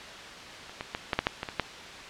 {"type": "clicks", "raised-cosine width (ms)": 0.3, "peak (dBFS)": [-27, -17, -14, -9, -7, -7, -15, -18, -8], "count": 9, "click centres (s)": [0.695, 0.809, 0.949, 1.132, 1.19, 1.269, 1.431, 1.488, 1.597], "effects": ["white hiss -42 dBFS RMS until 2.09 s", "low-pass 4000 Hz 12 dB/octave"]}